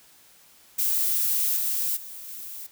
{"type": "noise with level steps", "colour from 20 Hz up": "violet", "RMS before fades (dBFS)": [-24, -26, -40, -38], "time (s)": [0.78, 2.67], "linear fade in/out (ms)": 10, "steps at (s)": [1.56, 1.96, 2.28], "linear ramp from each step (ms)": 10, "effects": ["white hiss -55 dBFS RMS until 2.71 s"]}